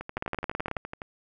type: two click trains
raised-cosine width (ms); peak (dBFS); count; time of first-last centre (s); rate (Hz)
0.5; -21 / -14; 13 / 12; 0.01-1.018 / 0.17-0.768; 11.9 / 18.4
effects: none